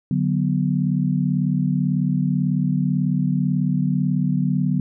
sine chord, B minor, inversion first, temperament equal, 146.83 / 185 / 246.9 Hz, D3 / F#3 / B3, 0 / 0 / 0 cents, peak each -21 / -21 / -24 dBFS, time 0.11-4.8 s, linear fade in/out 2 ms, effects none

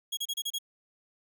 sawtooth tone bursts, 3306 Hz, G#7, 9 cents flat, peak -27 dBFS, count 6, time 0.12-0.587 s, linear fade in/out 10 ms, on 52 ms, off 31 ms, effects none

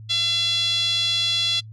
5% pulse tone with band-pass filter, 679 Hz, F5, 49 cents flat, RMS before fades -22 dBFS, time 0.09-1.61 s, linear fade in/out 20 ms, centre 3600 Hz, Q 7.4, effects noise-tail reverb RT60 0.1 s tail -25 dB re dry + added 109 Hz sine -37 dBFS peak until 1.72 s

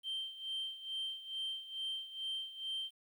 sine tone with tremolo, 3136 Hz, G7, in tune, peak -34 dBFS, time 0.03-2.91 s, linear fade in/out 50 ms, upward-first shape sine, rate 2.3 Hz, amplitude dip 80%, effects tanh soft clip ceiling -34 dBFS + 11-bit

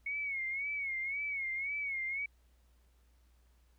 sine tone with vibrato, 2200 Hz, C#7, 14 cents flat, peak -34 dBFS, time 0.06-2.26 s, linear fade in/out 5 ms, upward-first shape sine, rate 1.9 Hz, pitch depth 86 cents each way, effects added 60 Hz sine -64 dBFS peak until 3.78 s + pink hiss -75 dBFS RMS until 3.78 s

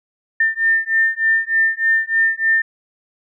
sine beating tone pair, 1799 / 1802.3 Hz, A6 / A6, +38 / +41 cents, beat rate 3.3 Hz, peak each -17 / -17 dBFS, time 0.4-2.62 s, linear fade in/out 5 ms, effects none

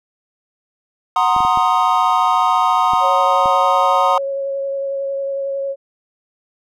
triangle chord, C half-diminished seventh, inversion second, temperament equal, 740 / 932.3 / 1046.5 / 1244.5 Hz, Gb5 / Bb5 / C6 / Eb6, 0 / 0 / 0 / 0 cents, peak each -16 dBFS, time 1.16-4.18 s, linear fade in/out 2 ms
clicks, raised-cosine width 3 ms, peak -18 dBFS, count 6, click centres 1.364 / 1.405 / 1.45 / 1.574 / 2.935 / 3.458 s
sine tone with vibrato, 550 Hz, C#5, 14 cents flat, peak -19 dBFS, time 3-5.76 s, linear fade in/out 50 ms, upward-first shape sine, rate 11 Hz, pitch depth 12 cents each way
effects none

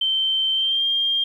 sine tone with pitch glide, 3111 to 3204 Hz, G7 to G7, -14 to +37 cents, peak -18 dBFS, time 0.01-1.24 s, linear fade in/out 5 ms, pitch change +51 cents, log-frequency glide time 0.53-0.86 s, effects 9-bit

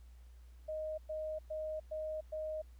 sine tone bursts, 622.3 Hz, D#5, in tune, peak -37 dBFS, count 5, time 0.68-2.62 s, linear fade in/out 10 ms, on 300 ms, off 110 ms, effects added 60 Hz sine -53 dBFS peak until 2.79 s + pink hiss -72 dBFS RMS until 2.79 s

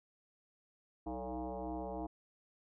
sine tone with frequency modulation, 187.5 Hz, F#3, 23 cents sharp, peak -38 dBFS, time 1.06-2.07 s, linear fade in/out 10 ms, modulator 126 Hz, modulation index 5.4, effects none

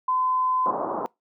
sine tone, 1021 Hz, C6, 43 cents flat, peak -20 dBFS, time 0.08-0.71 s, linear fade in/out 5 ms
white low-pass noise, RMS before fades -27 dBFS, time 0.66-1.06 s, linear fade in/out 0 ms, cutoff 1100 Hz, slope 48 dB/octave
effects noise-tail reverb RT60 0.2 s tail -25 dB re dry + high-pass 300 Hz 12 dB/octave

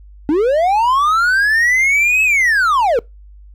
triangle linear two-way sweep, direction up then down, 279.3 to 2600 to 431.9 Hz, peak -9 dBFS, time 0.29-2.99 s, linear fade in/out 0 ms, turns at 2.23 s, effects noise-tail reverb RT60 0.2 s tail -24 dB re dry + added 50 Hz sine -37 dBFS peak until 3.54 s

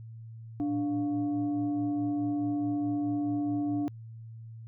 sine tone with frequency modulation, 292.3 Hz, D4, 8 cents flat, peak -27 dBFS, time 0.6-3.88 s, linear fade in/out 0 ms, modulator 410 Hz, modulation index 0.41, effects added 113 Hz sine -42 dBFS peak until 4.67 s

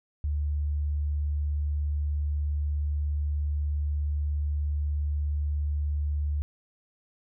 sine tone, 73.6 Hz, D2, 4 cents sharp, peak -25 dBFS, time 0.24-6.42 s, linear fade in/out 0 ms, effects none

